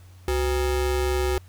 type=ring-modulated tone; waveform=square; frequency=219.4 Hz; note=A3; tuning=5 cents flat; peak=-19 dBFS; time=0.28-1.38 s; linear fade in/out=0 ms; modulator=152 Hz; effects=added 91 Hz sine -45 dBFS peak until 1.48 s + pink hiss -57 dBFS RMS until 1.48 s